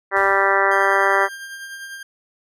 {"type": "harmonic tone", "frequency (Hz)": 196, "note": "G3", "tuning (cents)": 0, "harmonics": [2, 3, 4, 5, 6, 7, 8, 9, 10], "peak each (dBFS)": [-23, -23, -23, -23, -23, -23, -23, -23, -23], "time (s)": [0.11, 1.29], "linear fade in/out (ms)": 50}
{"type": "noise with exponential decay", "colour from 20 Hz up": "pink", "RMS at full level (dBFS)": -41, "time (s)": [0.16, 1.36], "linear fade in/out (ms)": 5, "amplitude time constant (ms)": 260}
{"type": "tone with tremolo", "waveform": "40% pulse", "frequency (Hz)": 1595, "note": "G6", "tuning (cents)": 30, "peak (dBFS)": -29, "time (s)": [0.71, 2.03], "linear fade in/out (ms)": 5, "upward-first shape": "triangle", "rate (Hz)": 10, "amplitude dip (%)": 45}
{"effects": ["resampled to 32000 Hz"]}